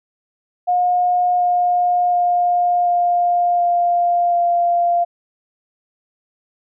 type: tone with pitch steps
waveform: sine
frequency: 717 / 712.5 / 707.9 / 703.5 / 699 / 694.6 Hz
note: F5 / F5 / F5 / F5 / F5 / F5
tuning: +45 / +34 / +23 / +12 / +1 / -10 cents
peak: -13 dBFS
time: 0.67-5.05 s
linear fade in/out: 20 ms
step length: 730 ms
effects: none